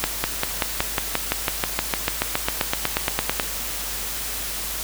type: accelerating click train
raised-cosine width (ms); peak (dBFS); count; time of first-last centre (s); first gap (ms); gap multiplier
0.3; -3; 24; 0.04-3.398; 200; 0.97
effects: added 50 Hz sine -37 dBFS peak until 4.83 s + white hiss -29 dBFS RMS until 4.83 s